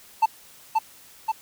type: tone with echo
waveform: triangle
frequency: 885 Hz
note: A5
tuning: 10 cents sharp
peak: -12 dBFS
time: 0.22-0.26 s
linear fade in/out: 10 ms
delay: 530 ms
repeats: 2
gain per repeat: -3 dB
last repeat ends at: 1.32 s
effects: white hiss -50 dBFS RMS until 1.41 s